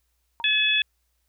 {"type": "tone with exponential decay", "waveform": "sine", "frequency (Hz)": 932.3, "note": "A#5", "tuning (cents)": 0, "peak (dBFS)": -29, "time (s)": [0.4, 0.47], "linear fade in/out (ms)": 0, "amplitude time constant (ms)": 15}
{"type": "harmonic tone", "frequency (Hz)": 856, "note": "A5", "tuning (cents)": -48, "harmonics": [2, 3, 4], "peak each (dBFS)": [-27, -22, -22], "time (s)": [0.44, 0.82], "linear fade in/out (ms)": 2}
{"effects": ["added 60 Hz sine -70 dBFS peak until 1.28 s", "white hiss -74 dBFS RMS until 1.28 s"]}